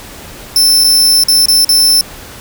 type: tone with dropouts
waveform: sawtooth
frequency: 5320 Hz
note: E8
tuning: 15 cents sharp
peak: -3 dBFS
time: 0.56-2.01 s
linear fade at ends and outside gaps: 1 ms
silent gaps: 0.839-0.843 / 1.237-1.284 / 1.457-1.484 / 1.647-1.691 s
effects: pink hiss -31 dBFS RMS until 2.4 s